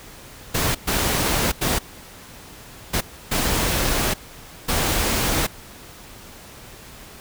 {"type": "noise bursts at uneven times", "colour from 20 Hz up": "pink", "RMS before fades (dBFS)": -21, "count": 6, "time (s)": [[0.54, 0.75], [0.87, 1.52], [1.61, 1.79], [2.93, 3.01], [3.31, 4.14], [4.68, 5.47]], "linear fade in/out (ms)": 10, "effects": ["pink hiss -42 dBFS RMS until 7.2 s"]}